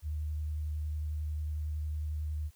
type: tone with vibrato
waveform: sine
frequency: 76.2 Hz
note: D#2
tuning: 36 cents flat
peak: -32 dBFS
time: 0.02-2.51 s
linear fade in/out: 50 ms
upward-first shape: square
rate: 11 Hz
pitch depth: 13 cents each way
effects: white hiss -66 dBFS RMS until 2.55 s